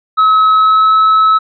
triangle tone with pitch glide, 1285 to 1296.2 Hz, E6 to E6, -45 to -30 cents, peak -4 dBFS, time 0.17-1.39 s, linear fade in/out 20 ms, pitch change +15 cents, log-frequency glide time 0.54-0.95 s, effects resampled to 11025 Hz

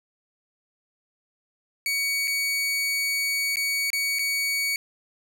sawtooth tone with dropouts, 2250 Hz, C#7, 25 cents sharp, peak -20 dBFS, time 1.86-4.76 s, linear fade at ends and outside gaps 1 ms, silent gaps 2.274-2.278 / 3.558-3.569 / 3.903-3.931 / 4.187-4.192 s, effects none

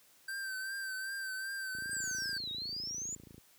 square tone with vibrato, 1559 Hz, G6, 10 cents flat, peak -38 dBFS, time 0.28-2.38 s, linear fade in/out 5 ms, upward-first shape triangle, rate 2.6 Hz, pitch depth 46 cents each way
click train, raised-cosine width 3 ms, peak -39 dBFS, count 46, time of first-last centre 1.75-3.38 s, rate 27.6 Hz
sine exponential two-way sweep, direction down then up, 8380 to 3729 to 7150 Hz, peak -37 dBFS, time 1.91-3.15 s, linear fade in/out 2 ms, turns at 2.51 s
effects white hiss -64 dBFS RMS until 3.58 s + high-pass 60 Hz 12 dB/octave

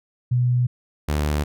sine / sawtooth tone pair in turn, 123.47 / 74.44 Hz, B2 / D2, 0 / +24 cents, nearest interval major sixth, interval 876 cents, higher first, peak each -16 dBFS, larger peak neither, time 0.31-0.67 / 1.08-1.44 s, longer neither, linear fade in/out 10 ms, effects none

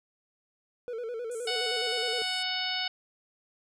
triangle tone with vibrato, 468.3 Hz, A#4, 8 cents sharp, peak -31 dBFS, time 0.88-2.22 s, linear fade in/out 0 ms, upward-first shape square, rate 9.6 Hz, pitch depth 78 cents each way
pink band-pass noise, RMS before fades -48 dBFS, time 1.31-2.43 s, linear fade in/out 5 ms, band 7300 to 9600 Hz, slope 48 dB/octave
harmonic tone, 740 Hz, F#5, in tune, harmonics 1 / 2 / 3 / 4 / 5 / 6 / 7, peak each -38 / -38 / -37 / -34 / -36 / -37 / -38 dBFS, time 1.47-2.88 s, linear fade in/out 5 ms
effects none

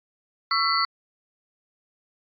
sine tone cluster, 1117 / 1338 / 2004 / 4344 / 4500 Hz, C#6 / E6 / B6 / C#8 / C#8, +13 / +25 / +25 / -36 / +25 cents, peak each -26 / -24 / -29 / -28 / -27 dBFS, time 0.51-0.85 s, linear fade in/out 2 ms, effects AAC 48 kbps

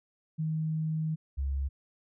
sine tone pair in turn, 157.6 / 68.6 Hz, D#3 / C#2, +23 / -17 cents, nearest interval octave + major second, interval 1440 cents, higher first, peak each -28 dBFS, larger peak neither, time 0.38-1.16 / 1.37-1.69 s, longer first, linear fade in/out 20 ms, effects none

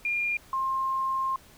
sine tone pair in turn, 2409 / 1061.4 Hz, D7 / C6, +43 / +24 cents, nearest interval octave + major second, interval 1419 cents, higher first, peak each -25 dBFS, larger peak neither, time 0.05-0.37 / 0.53-1.36 s, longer second, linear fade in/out 2 ms, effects pink hiss -54 dBFS RMS until 1.57 s

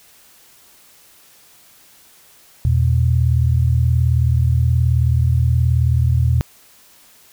sine tone pair together, 82.41 / 121.22 Hz, E2 / B2, 0 / -32 cents, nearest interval perfect fifth, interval 668 cents, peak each -15 dBFS, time 2.65-6.41 s, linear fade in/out 0 ms, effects white hiss -49 dBFS RMS until 7.32 s

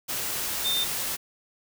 sine tone in noise, 3612 Hz, A7, 45 cents sharp, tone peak -24 dBFS, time 0.64-0.85 s, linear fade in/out 20 ms, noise white, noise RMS -30 dBFS, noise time 0.08-1.17 s, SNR +3 dB, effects none

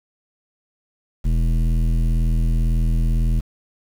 square tone with low-pass filter, 40.98 Hz, E1, 9 cents flat, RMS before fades -18 dBFS, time 1.24-3.41 s, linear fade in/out 20 ms, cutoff 190 Hz, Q 1.3, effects 7-bit

